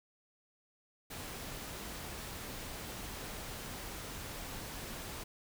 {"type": "noise", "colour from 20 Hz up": "pink", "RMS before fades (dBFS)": -44, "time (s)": [1.1, 5.24], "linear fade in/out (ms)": 10, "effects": []}